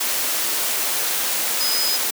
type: tone in noise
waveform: sine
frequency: 5030 Hz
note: D#8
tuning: 18 cents sharp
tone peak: -21 dBFS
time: 1.6-1.97 s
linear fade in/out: 10 ms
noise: white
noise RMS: -22 dBFS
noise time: 0-2.11 s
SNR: -2 dB
effects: high-pass 300 Hz 12 dB/octave